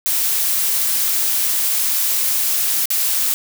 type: noise with dropouts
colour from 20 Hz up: blue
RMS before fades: -18 dBFS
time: 0.06-3.34 s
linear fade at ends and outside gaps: 0 ms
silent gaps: 2.856-2.904 s
effects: none